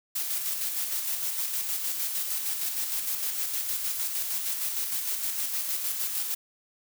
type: noise with tremolo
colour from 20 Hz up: blue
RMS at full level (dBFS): -29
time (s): 0.15-6.35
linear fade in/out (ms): 10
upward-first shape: square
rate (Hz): 6.5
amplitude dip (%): 35
effects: none